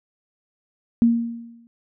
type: tone with exponential decay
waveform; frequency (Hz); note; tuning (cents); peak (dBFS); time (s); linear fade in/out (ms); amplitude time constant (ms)
sine; 233.1; A#3; 0; -10; 1.02-1.67; 0; 140
effects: none